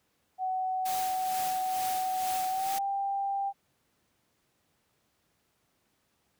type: tone with pitch glide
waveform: sine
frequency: 749 to 791.7 Hz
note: F#5 to G5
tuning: +21 to +17 cents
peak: -28 dBFS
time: 0.38-3.53 s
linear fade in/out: 50 ms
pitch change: +96 cents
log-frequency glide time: 2.48-2.81 s
type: noise with tremolo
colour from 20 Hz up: white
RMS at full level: -37 dBFS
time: 0.85-2.79 s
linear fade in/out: 10 ms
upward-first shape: sine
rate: 2.2 Hz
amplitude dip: 55%
effects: pink hiss -73 dBFS RMS until 6.39 s + high-pass 80 Hz 12 dB/octave